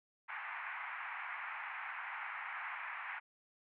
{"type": "band-pass noise", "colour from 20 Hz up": "white", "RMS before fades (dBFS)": -44, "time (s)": [0.28, 3.2], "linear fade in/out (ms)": 20, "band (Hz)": [810, 2300], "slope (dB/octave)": 48, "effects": []}